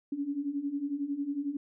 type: beating tone pair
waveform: sine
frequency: 276.7 / 287.7 Hz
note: C#4 / D4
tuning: -3 / -36 cents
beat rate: 11 Hz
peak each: -36 / -32 dBFS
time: 0.12-1.57 s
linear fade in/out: 5 ms
effects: none